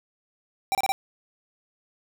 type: tone bursts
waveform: square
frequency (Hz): 781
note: G5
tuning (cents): -7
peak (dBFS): -22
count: 4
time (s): 0.72-0.92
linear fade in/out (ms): 0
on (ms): 29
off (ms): 28
effects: none